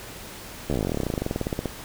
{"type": "slowing click train", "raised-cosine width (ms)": 2, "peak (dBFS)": -12, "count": 30, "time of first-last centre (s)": [0.7, 1.657], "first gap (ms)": 13, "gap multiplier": 1.06, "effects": ["pink hiss -40 dBFS RMS until 1.84 s"]}